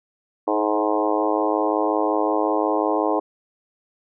harmonic tone with a mistuned harmonic, 105.5 Hz, G#2, 28 cents sharp, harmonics 3 / 4 / 5 / 6 / 7 / 8 / 9 / 10, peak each -24 / -25 / -26 / -27 / -27 / -28 / -29 / -29 dBFS, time 0.47-3.2 s, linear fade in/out 10 ms, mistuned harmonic 4, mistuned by +19 cents, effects none

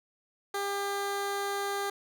15% pulse tone, 400 Hz, G4, 35 cents sharp, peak -24 dBFS, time 0.54-1.9 s, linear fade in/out 5 ms, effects none

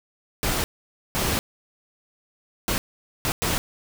pink noise bursts at uneven times, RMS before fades -24 dBFS, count 5, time 0.43-0.64 / 1.15-1.39 / 2.68-2.78 / 3.25-3.32 / 3.42-3.58 s, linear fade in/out 0 ms, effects none

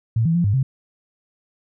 sine tone with pitch steps, 113.5 / 164.9 / 172.8 / 101.4 / 132.9 Hz, A#2 / E3 / F3 / G#2 / C3, -46 / +1 / -18 / -41 / +27 cents, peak -15 dBFS, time 0.16-0.63 s, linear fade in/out 5 ms, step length 94 ms, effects none

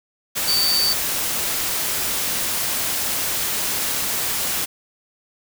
sine tone in noise, 4578 Hz, D8, 45 cents flat, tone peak -17 dBFS, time 0.47-0.94 s, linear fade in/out 20 ms, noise white, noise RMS -23 dBFS, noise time 0.35-4.66 s, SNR +3 dB, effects none

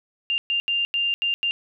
sine tone bursts at uneven times, 2794 Hz, F7, in tune, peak -20 dBFS, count 6, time 0.3-0.38 / 0.5-0.6 / 0.68-0.85 / 0.94-1.14 / 1.22-1.34 / 1.43-1.51 s, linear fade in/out 0 ms, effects none

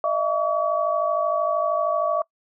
sine tone cluster, 617 / 670 / 1137 Hz, D#5 / E5 / C#6, -15 / +28 / +44 cents, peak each -24 dBFS, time 0.04-2.22 s, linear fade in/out 2 ms, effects noise-tail reverb RT60 0.1 s tail -24 dB re dry

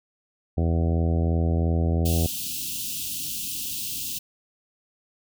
harmonic tone, 82.9 Hz, E2, 10 cents sharp, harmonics 1 / 2 / 3 / 4 / 5 / 6 / 7 / 8 / 9, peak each -21 / -27 / -31 / -33 / -35 / -37 / -38 / -39 / -40 dBFS, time 0.57-2.27 s, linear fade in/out 10 ms
white band-stop noise, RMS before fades -31 dBFS, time 2.05-4.19 s, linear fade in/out 10 ms, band 320 to 2600 Hz, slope 96 dB/octave
effects none

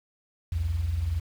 sine tone pair together, 63.1 / 84.55 Hz, B1 / E2, +38 / +44 cents, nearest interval perfect fourth, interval 506 cents, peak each -31 / -25 dBFS, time 0.52-1.2 s, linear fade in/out 5 ms, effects tanh soft clip ceiling -18 dBFS + 8-bit

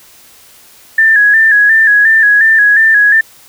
sine tone with vibrato, 1726 Hz, A6, 34 cents flat, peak -4 dBFS, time 0.98-3.21 s, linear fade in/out 5 ms, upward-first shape square, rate 2.8 Hz, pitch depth 58 cents each way, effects white hiss -41 dBFS RMS until 3.48 s

